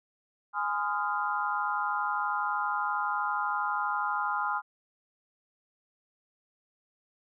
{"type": "chord", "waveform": "sine", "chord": "F minor seventh", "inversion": "first", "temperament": "equal with one note detuned", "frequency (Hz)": [830.6, 1021.4, 1244.5, 1396.9], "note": ["Ab5", "C6", "Eb6", "F6"], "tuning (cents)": [0, -42, 0, 0], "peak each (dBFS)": -33, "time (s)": [0.53, 4.62], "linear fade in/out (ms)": 50, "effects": []}